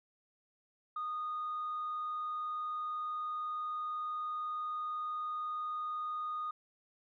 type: tone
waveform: sine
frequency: 1233 Hz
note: D#6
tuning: 16 cents flat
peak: -34 dBFS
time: 0.96-6.51 s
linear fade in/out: 5 ms
effects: tanh soft clip ceiling -32 dBFS